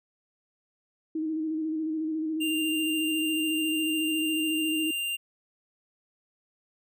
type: tone with vibrato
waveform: sine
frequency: 315.1 Hz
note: D#4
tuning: 22 cents sharp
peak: -27 dBFS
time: 1.15-4.91 s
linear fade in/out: 5 ms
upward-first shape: square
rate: 14 Hz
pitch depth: 29 cents each way
type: tone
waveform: square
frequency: 2789 Hz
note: F7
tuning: 3 cents flat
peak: -29 dBFS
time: 2.4-5.17 s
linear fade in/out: 20 ms
effects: none